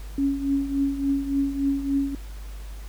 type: tone with tremolo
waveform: sine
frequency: 277.2 Hz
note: C#4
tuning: in tune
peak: -18 dBFS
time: 0.18-2.15 s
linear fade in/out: 2 ms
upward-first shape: triangle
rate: 3.5 Hz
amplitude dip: 75%
effects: added 50 Hz sine -34 dBFS peak until 2.88 s + pink hiss -49 dBFS RMS until 2.88 s